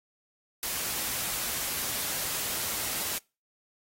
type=noise; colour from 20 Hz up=white; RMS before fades=-32 dBFS; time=0.63-3.18 s; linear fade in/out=0 ms; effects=noise-tail reverb RT60 0.3 s tail -26 dB re dry + AAC 48 kbps